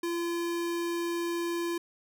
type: tone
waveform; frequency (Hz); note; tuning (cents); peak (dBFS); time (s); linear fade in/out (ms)
square; 341.7; F4; -38; -30; 0.03-1.78; 5
effects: none